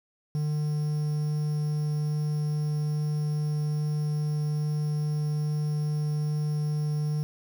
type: tone with quantisation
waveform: triangle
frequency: 150.2 Hz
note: D3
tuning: 39 cents sharp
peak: -23 dBFS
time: 0.35-7.23 s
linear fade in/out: 0 ms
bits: 8
effects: none